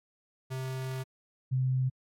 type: tone pair in turn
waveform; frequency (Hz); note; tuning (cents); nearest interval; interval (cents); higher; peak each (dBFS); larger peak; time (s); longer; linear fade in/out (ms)
square / sine; 130.81 / 129.61; C3 / C3; 0 / -16; unison; 16; first; -34 / -25; second; 0.5-1.04 / 1.51-1.9; first; 20
effects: AAC 64 kbps